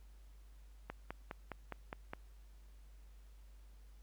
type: click train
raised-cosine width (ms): 0.5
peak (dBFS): -27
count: 7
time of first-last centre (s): 0.9-2.135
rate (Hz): 4.86
effects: added 50 Hz sine -55 dBFS peak until 4.02 s + pink hiss -72 dBFS RMS until 4.02 s